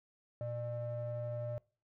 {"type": "ring-modulated tone", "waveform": "triangle", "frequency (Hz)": 241.3, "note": "B3", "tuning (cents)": -40, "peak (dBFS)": -30, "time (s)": [0.41, 1.58], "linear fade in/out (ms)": 0, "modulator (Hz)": 359, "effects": ["noise-tail reverb RT60 0.4 s tail -26 dB re dry", "tanh soft clip ceiling -32 dBFS"]}